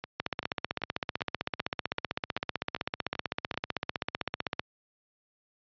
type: two click trains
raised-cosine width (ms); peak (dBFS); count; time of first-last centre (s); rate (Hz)
0.3; -20 / -13; 10 / 70; 0.04-3.542 / 0.2-4.595; 2.57 / 15.7
effects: high-pass 80 Hz 12 dB/octave + resampled to 11025 Hz